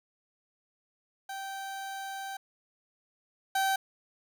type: tone pair in turn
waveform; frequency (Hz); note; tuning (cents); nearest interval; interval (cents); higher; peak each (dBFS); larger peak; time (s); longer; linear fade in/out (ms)
30% pulse; 779 / 774.1; G5 / G5; -11 / -22; unison; 11; first; -34 / -23; second; 1.29-2.37 / 3.55-3.76; first; 5
effects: none

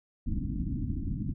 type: low-pass noise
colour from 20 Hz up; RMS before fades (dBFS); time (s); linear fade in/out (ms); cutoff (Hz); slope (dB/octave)
pink; -32; 0.26-1.34; 10; 310; 96
effects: none

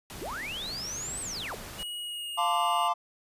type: noise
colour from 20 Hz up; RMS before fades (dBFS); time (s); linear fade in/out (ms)
pink; -42; 0.1-1.83; 0
type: linear two-way sweep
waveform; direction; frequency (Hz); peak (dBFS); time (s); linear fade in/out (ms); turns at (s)
sine; up then down; 233.1 to 8370 to 290.2; -34; 0.21-1.55; 5; 1.21
type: tone with pitch glide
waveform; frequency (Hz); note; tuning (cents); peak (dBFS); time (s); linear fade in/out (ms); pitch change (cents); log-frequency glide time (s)
square; 2901 to 2853; F#7 to F7; -35 to +36; -35; 1.78-2.89; 20; -29; 2.01-2.29
type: chord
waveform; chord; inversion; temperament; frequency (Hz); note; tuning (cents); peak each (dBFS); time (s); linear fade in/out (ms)
triangle; D minor seventh; first; equal with one note detuned; 698.5 / 880 / 1029.7 / 1174.7; F5 / A5 / C6 / D6; 0 / 0 / -28 / 0; -28; 2.37-2.94; 20
effects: resampled to 32000 Hz

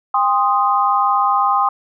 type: chord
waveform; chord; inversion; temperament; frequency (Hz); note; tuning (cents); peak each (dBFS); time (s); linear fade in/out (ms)
sine; C minor; second; equal with one note detuned; 801.4 / 1046.5 / 1244.5; G5 / C6 / Eb6; +38 / 0 / 0; -17; 0.14-1.69; 5
effects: none

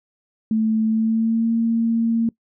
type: tone with pitch glide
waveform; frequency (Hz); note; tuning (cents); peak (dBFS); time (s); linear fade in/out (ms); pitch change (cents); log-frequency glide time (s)
sine; 220 to 228.9; A3 to A#3; 0 to -31; -16; 0.51-2.29; 2; +69; 0.86-1.51
effects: noise-tail reverb RT60 0.1 s tail -23 dB re dry

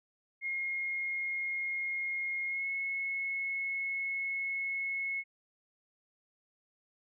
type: tone with pitch glide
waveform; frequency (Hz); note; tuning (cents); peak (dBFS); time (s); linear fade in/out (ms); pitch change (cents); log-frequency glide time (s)
sine; 2145 to 2184; C7 to C#7; +42 to -26; -32; 0.41-5.24; 50; +32; 2.47-2.67
effects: none

